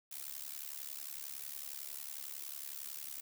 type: noise with amplitude modulation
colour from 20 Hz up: blue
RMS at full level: -41 dBFS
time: 0.11-3.21 s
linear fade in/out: 10 ms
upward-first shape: sine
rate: 71 Hz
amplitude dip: 95%
effects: none